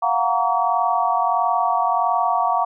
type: chord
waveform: sine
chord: Gb major seventh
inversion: third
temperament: equal with one note detuned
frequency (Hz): 698.5 / 740 / 932.3 / 1136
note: F5 / Gb5 / Bb5 / Db6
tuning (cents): 0 / 0 / 0 / +42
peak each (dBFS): -22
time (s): 0.02-2.65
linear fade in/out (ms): 10
effects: none